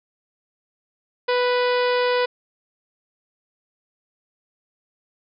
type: harmonic tone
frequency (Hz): 493.9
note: B4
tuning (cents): 0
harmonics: 1 / 2 / 3 / 4 / 5 / 6 / 7 / 8 / 9 / 10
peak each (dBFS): -19 / -25 / -29 / -31 / -33 / -35 / -36 / -37 / -38 / -39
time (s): 1.28-2.26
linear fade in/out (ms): 10
effects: none